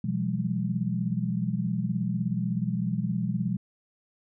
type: tone cluster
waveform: sine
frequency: 124.3 / 168.5 / 185.1 / 204.4 Hz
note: B2 / E3 / F#3 / G#3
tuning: +12 / +38 / +1 / -27 cents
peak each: -31 dBFS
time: 0.04-3.57 s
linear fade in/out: 5 ms
effects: none